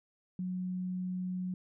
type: tone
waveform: sine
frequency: 183 Hz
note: F#3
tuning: 19 cents flat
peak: -33 dBFS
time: 0.39-1.54 s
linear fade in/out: 2 ms
effects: none